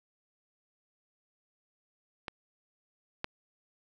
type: clicks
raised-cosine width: 0.3 ms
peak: -20 / -16 dBFS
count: 2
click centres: 2.282 / 3.244 s
effects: none